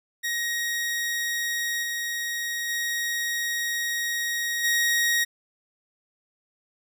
sawtooth tone with level steps, 1883 Hz, A#6, 17 cents sharp, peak -22 / -24 / -22 / -17 dBFS, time 0.23-5.25 s, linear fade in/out 20 ms, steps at 1.82 / 2.68 / 4.63 s, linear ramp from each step 20 ms, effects none

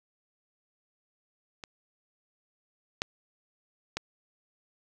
clicks, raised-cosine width 0.2 ms, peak -23 / -11 / -14 dBFS, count 3, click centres 1.638 / 3.019 / 3.97 s, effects none

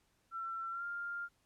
sine tone with pitch glide, 1347 to 1399.3 Hz, E6 to F6, +37 to +3 cents, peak -38 dBFS, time 0.31-1.29 s, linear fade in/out 50 ms, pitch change +66 cents, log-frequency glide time 0.69-0.85 s, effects pink hiss -75 dBFS RMS until 1.45 s + low-pass 12000 Hz 12 dB/octave

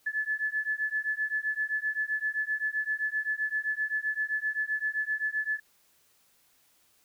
sine beating tone pair, 1724 / 1731.7 Hz, A6 / A6, -36 / -28 cents, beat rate 7.7 Hz, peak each -31 dBFS, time 0.06-5.6 s, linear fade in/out 10 ms, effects white hiss -66 dBFS RMS until 7.04 s

